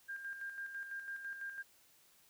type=tone with tremolo; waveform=sine; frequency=1600 Hz; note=G6; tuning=35 cents sharp; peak=-40 dBFS; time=0.08-1.63 s; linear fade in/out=20 ms; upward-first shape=square; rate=6 Hz; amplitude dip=50%; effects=white hiss -67 dBFS RMS until 2.29 s